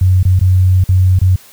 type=tone with dropouts; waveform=sine; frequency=92.5 Hz; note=F#2; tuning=in tune; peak=-6 dBFS; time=0.01-1.36 s; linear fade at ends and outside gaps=5 ms; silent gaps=0.23-0.251 / 0.393-0.411 / 0.84-0.889 / 1.19-1.214 s; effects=white hiss -41 dBFS RMS until 1.52 s